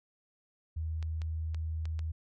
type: tone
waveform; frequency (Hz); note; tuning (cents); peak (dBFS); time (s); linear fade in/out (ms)
sine; 79.8; D#2; +44; -32; 0.76-2.12; 10
type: clicks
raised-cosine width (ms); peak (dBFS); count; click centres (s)
0.2; -30; 5; 1.027 / 1.218 / 1.546 / 1.855 / 1.992
effects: none